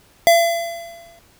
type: tone with exponential decay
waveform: square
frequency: 677 Hz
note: E5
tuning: 46 cents sharp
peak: -8 dBFS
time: 0.27-1.19 s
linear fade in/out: 0 ms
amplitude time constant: 200 ms
effects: pink hiss -53 dBFS RMS until 1.39 s